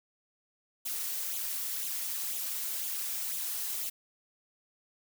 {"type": "noise with flanger", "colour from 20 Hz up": "blue", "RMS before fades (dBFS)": -35, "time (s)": [0.85, 3.9], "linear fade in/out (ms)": 10, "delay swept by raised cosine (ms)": [0.27, 4.27], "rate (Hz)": 2, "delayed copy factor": 0.6, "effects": []}